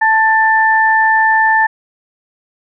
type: tone pair together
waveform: sine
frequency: 880 / 1773.3 Hz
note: A5 / A6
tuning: 0 / +13 cents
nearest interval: octave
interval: 1213 cents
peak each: -11 dBFS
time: 0.01-1.67 s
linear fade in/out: 10 ms
effects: none